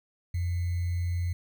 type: tone with sample-and-hold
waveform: sine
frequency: 87.31 Hz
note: F2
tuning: in tune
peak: -26 dBFS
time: 0.34-1.33 s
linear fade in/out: 5 ms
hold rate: 2100 Hz
effects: none